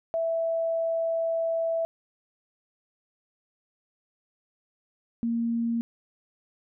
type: tone pair in turn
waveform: sine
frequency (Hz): 659.3 / 232.3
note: E5 / A#3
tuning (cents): 0 / -6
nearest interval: octave + tritone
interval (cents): 1806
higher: first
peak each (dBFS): -24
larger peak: neither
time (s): 0.14-1.85 / 5.23-5.81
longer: first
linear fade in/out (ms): 0
effects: none